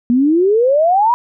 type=exponential sweep; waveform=sine; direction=up; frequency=234 to 987.8 Hz; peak=-9 dBFS; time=0.1-1.14 s; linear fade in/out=0 ms; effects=none